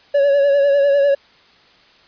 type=tone with vibrato; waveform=triangle; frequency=563 Hz; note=C#5; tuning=27 cents sharp; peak=-9 dBFS; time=0.14-1.15 s; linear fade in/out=10 ms; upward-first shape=sine; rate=10 Hz; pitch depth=37 cents each way; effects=white hiss -50 dBFS RMS until 2.07 s + resampled to 11025 Hz